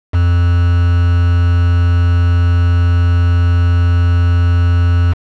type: tone with quantisation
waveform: triangle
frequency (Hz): 87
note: F2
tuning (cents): -6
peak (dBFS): -6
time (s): 0.13-5.14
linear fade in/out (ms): 20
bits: 4
effects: low-pass 3000 Hz 12 dB/octave